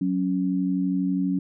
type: tone pair together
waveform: sine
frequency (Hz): 185 / 277.2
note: F#3 / C#4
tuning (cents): 0 / 0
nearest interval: perfect fifth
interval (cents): 700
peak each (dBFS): -24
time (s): 0.01-1.39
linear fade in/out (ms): 5
effects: none